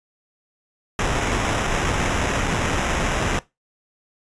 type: noise with sample-and-hold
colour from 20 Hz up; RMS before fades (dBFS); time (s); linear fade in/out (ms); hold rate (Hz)
pink; -22; 0.99-3.39; 2; 4410
effects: noise-tail reverb RT60 0.2 s tail -19 dB re dry + resampled to 22050 Hz